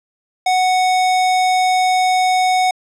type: tone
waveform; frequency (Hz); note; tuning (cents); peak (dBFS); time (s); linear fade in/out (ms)
square; 740; F#5; 0; -13; 0.46-2.71; 5
effects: low-pass 8000 Hz 12 dB/octave